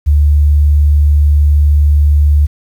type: tone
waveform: sine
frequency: 73.42 Hz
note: D2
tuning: in tune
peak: -5 dBFS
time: 0.06-2.47 s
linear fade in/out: 20 ms
effects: 7-bit